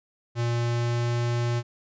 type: tone with pitch glide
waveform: square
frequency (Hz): 118.5 to 119.32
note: A#2 to A#2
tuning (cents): +29 to +41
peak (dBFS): -24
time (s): 0.35-1.63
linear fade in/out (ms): 50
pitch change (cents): +12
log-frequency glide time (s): 0.51-1.15
effects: resampled to 16000 Hz